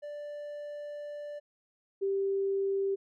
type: tone pair in turn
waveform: triangle / sine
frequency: 587.3 / 392 Hz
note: D5 / G4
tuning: 0 / 0 cents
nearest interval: perfect fifth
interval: 700 cents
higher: first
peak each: -36 / -27 dBFS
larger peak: second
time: 0.02-1.4 / 2.01-2.96 s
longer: first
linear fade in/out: 20 ms
effects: none